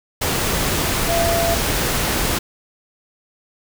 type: tone in noise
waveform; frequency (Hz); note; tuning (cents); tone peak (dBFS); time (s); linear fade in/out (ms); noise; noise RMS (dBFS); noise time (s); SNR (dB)
sine; 676; E5; +43; -18; 1.08-1.55; 10; pink; -20; 0.21-2.39; -1
effects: none